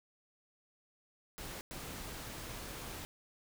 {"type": "noise bursts at uneven times", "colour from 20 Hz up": "pink", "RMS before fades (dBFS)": -45, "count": 2, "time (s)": [[1.38, 1.61], [1.71, 3.05]], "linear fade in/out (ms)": 0, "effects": []}